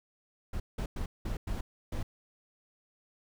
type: noise bursts at uneven times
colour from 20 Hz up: brown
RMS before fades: -34 dBFS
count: 6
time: 0.53-0.6 / 0.78-0.86 / 0.96-1.06 / 1.25-1.37 / 1.47-1.61 / 1.92-2.03 s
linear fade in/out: 5 ms
effects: none